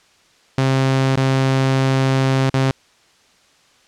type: tone with dropouts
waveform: sawtooth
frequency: 133.2 Hz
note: C3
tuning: 31 cents sharp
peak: -10 dBFS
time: 0.58-2.71 s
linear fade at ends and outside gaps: 2 ms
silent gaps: 1.157-1.172 / 2.498-2.541 s
effects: white hiss -54 dBFS RMS until 3.87 s + low-pass 6000 Hz 12 dB/octave